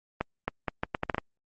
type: accelerating click train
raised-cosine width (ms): 0.5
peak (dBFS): -12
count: 9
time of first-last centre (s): 0.21-1.182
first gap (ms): 270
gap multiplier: 0.75
effects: Opus 32 kbps